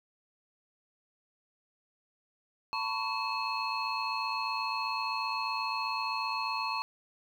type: tone cluster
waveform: sine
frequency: 891 / 1006 / 1114 / 2599 / 4282 Hz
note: A5 / B5 / C#6 / E7 / C8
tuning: +22 / +32 / +8 / -25 / +39 cents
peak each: -36 / -37 / -35 / -37 / -38 dBFS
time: 2.73-6.82 s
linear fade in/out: 0 ms
effects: tanh soft clip ceiling -21 dBFS + 10-bit